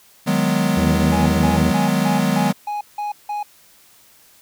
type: chord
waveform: square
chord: G# minor seventh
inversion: second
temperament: equal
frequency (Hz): 155.56 / 185 / 207.7 / 246.9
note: D#3 / F#3 / G#3 / B3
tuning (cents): 0 / 0 / 0 / 0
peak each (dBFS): -24 / -21 / -22 / -23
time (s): 0.26-2.53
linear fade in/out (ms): 20
type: harmonic tone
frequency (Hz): 80.6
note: E2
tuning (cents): -38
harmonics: 1 / 2 / 3 / 4 / 5 / 6 / 7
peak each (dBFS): -22 / -23 / -28 / -28 / -35 / -32 / -36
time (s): 0.76-1.72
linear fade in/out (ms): 20
type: tone bursts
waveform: triangle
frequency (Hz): 830.6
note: G#5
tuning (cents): 0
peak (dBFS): -20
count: 8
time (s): 1.12-3.43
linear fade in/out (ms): 5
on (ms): 140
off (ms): 170
effects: white hiss -51 dBFS RMS until 4.41 s